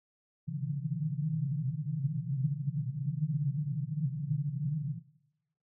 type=band-pass noise; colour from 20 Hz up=white; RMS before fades=-33 dBFS; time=0.47-5 s; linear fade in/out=20 ms; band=130 to 160 Hz; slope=96 dB/octave; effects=noise-tail reverb RT60 0.9 s tail -19 dB re dry